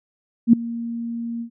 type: tone with ADSR envelope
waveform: sine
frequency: 233.1 Hz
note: A#3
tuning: in tune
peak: -5 dBFS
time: 0.47-1.5 s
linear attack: 61 ms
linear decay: 5 ms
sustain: -20 dB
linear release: 90 ms
effects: none